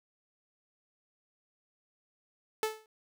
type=tone with exponential decay; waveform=sawtooth; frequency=436 Hz; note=A4; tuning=16 cents flat; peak=-22 dBFS; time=2.63-2.86 s; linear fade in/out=1 ms; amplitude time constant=50 ms; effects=none

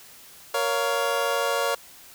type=chord; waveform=25% pulse; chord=Bb minor; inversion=none; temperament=just; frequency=466.2 / 559.4 / 699.2 Hz; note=Bb4 / Db5 / F5; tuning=0 / +16 / +2 cents; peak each=-24 / -22 / -26 dBFS; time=0.54-1.75 s; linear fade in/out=5 ms; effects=white hiss -48 dBFS RMS until 2.14 s

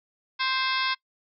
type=harmonic tone with a mistuned harmonic; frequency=523.3 Hz; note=C5; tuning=in tune; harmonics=2 / 3 / 4 / 5 / 6 / 7 / 8 / 9 / 10; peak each=-29 / -31 / -32 / -33 / -34 / -34 / -35 / -36 / -36 dBFS; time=0.39-0.95 s; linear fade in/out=20 ms; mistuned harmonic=6; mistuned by=+85 cents; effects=noise-tail reverb RT60 0.1 s tail -21 dB re dry

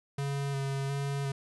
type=tone with vibrato; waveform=square; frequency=138.59 Hz; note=C#3; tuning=in tune; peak=-31 dBFS; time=0.18-1.32 s; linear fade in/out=5 ms; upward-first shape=square; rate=1.4 Hz; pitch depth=17 cents each way; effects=resampled to 24000 Hz + 11-bit

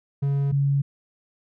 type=tone pair in turn; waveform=triangle / sine; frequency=139.9 / 139.9 Hz; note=C#3 / C#3; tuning=+16 / +16 cents; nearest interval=unison; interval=0 cents; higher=neither; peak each=-18 dBFS; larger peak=neither; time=0.22-0.52 / 0.52-0.82 s; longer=neither; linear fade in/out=10 ms; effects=none

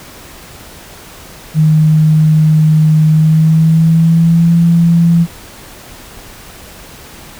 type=tone with pitch glide; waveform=sine; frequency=155.56 to 168.66 Hz; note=D#3 to E3; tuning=0 to +40 cents; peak=-5 dBFS; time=1.54-5.27 s; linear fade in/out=50 ms; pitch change=+140 cents; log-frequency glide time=3.1-4.54 s; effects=pink hiss -34 dBFS RMS until 7.39 s

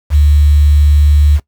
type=tone with quantisation; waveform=sine; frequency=73.42 Hz; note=D2; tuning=in tune; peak=-5 dBFS; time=0.1-1.4 s; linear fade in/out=50 ms; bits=5; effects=noise-tail reverb RT60 0.1 s tail -19 dB re dry

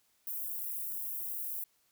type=high-pass noise; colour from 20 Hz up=white; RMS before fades=-38 dBFS; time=0.27-1.64 s; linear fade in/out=2 ms; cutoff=12000 Hz; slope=24 dB/octave; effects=white hiss -72 dBFS RMS until 1.91 s

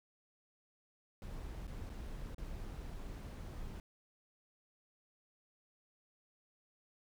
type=noise with dropouts; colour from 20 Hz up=brown; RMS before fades=-45 dBFS; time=1.22-3.8 s; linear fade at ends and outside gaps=1 ms; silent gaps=1.67-1.677 / 1.895-1.899 / 2.346-2.382 s; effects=none

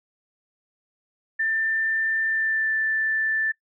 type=tone with pitch glide; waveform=sine; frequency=1785 to 1764.5 Hz; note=A6 to A6; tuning=+24 to +4 cents; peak=-21 dBFS; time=1.39-3.52 s; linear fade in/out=10 ms; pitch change=-20 cents; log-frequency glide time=2.27-2.72 s; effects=noise-tail reverb RT60 0.1 s tail -21 dB re dry

